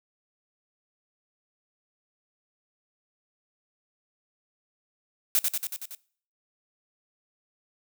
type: noise with echo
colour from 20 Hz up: blue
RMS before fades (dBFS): -22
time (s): 5.35-5.39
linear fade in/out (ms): 0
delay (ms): 93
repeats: 6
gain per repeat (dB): -3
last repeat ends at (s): 5.948
effects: noise-tail reverb RT60 0.5 s tail -21 dB re dry